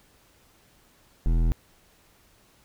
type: tone with hard clipping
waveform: sine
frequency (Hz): 41.2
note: E1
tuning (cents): 0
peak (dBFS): -21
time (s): 1.26-1.52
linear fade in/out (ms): 0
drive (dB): 13
effects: pink hiss -60 dBFS RMS until 2.64 s